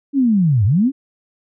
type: linear two-way sweep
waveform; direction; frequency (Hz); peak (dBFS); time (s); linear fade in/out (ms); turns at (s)
sine; down then up; 288.8 to 91.9 to 288.8; -11; 0.13-0.92; 50; 0.65
effects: none